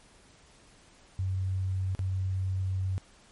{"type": "tone with dropouts", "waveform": "sine", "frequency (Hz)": 94.3, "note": "F#2", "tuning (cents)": 33, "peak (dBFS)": -27, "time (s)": [1.19, 2.98], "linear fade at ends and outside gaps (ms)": 0, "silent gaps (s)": [1.95, 1.992], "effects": ["pink hiss -58 dBFS RMS until 3.31 s", "MP3 48 kbps"]}